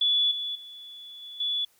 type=tone with level steps; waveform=sine; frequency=3432 Hz; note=A7; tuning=44 cents flat; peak=-20 / -29 / -41 / -39 / -25 dBFS; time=0.01-1.65 s; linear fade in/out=5 ms; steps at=0.31 / 0.55 / 1.22 / 1.4 s; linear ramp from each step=5 ms; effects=white hiss -64 dBFS RMS until 1.79 s

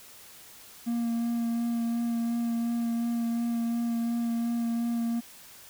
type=tone with vibrato; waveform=triangle; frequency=233.6 Hz; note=A#3; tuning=4 cents sharp; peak=-24 dBFS; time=0.86-5.21 s; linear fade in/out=20 ms; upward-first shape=sine; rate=2.8 Hz; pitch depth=14 cents each way; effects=white hiss -50 dBFS RMS until 5.69 s

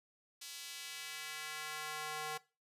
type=tone with high-pass filter sweep; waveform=square; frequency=153.4 Hz; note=D#3; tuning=24 cents flat; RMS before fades=-44 dBFS; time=0.41-2.38 s; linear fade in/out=10 ms; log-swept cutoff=4100 to 740 Hz; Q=1; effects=noise-tail reverb RT60 0.3 s tail -20 dB re dry + resampled to 32000 Hz

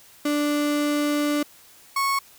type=tone pair in turn; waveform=35% pulse; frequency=293.7 / 1102.5 Hz; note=D4 / C#6; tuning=0 / -10 cents; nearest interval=octave + major seventh; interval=2290 cents; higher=second; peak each=-19 dBFS; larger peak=neither; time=0.25-1.43 / 1.96-2.19 s; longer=first; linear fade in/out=5 ms; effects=white hiss -51 dBFS RMS until 2.38 s

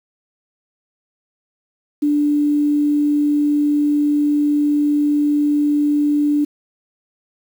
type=tone with quantisation; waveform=sine; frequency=293.7 Hz; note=D4; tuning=in tune; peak=-13 dBFS; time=2.02-6.45 s; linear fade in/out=10 ms; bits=7; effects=none

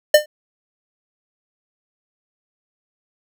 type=tone with exponential decay; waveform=square; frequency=602 Hz; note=D5; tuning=43 cents sharp; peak=-4 dBFS; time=0.14-0.26 s; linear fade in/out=5 ms; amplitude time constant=26 ms; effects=none

